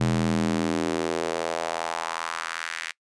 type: tone with high-pass filter sweep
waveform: square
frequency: 41.28 Hz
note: E1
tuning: 3 cents sharp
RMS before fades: -27 dBFS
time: 0-2.92 s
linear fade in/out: 10 ms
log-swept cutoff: 140 to 2000 Hz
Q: 2.1
effects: noise-tail reverb RT60 0.1 s tail -24 dB re dry + resampled to 22050 Hz